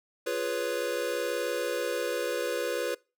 square chord, C# dominant seventh, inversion first, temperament equal, 349.2 / 415.3 / 493.9 / 554.4 Hz, E#4 / G#4 / B4 / C#5, 0 / 0 / 0 / 0 cents, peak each -37 / -37 / -32 / -35 dBFS, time 0.26-2.95 s, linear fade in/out 10 ms, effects noise-tail reverb RT60 0.3 s tail -24 dB re dry

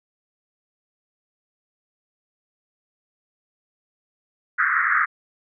pink band-pass noise, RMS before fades -20 dBFS, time 4.58-5.06 s, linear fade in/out 20 ms, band 1200 to 2000 Hz, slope 96 dB/octave, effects none

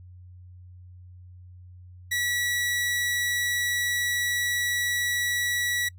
sawtooth tone, 1939 Hz, B6, 32 cents flat, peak -21 dBFS, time 2.11-5.89 s, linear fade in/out 10 ms, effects noise-tail reverb RT60 0.1 s tail -26 dB re dry + added 90 Hz sine -44 dBFS peak until 5.98 s

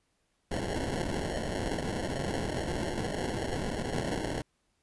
blue noise with sample-and-hold, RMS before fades -33 dBFS, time 0.51-4.42 s, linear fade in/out 2 ms, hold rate 1225 Hz, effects pink hiss -75 dBFS RMS until 4.82 s + resampled to 24000 Hz

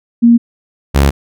sine / sawtooth tone pair in turn, 234.9 / 69.67 Hz, A#3 / C#2, +13 / +9 cents, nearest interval octave + major sixth, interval 2104 cents, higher first, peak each -3 dBFS, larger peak neither, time 0.22-0.38 / 0.94-1.11 s, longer second, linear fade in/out 20 ms, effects none

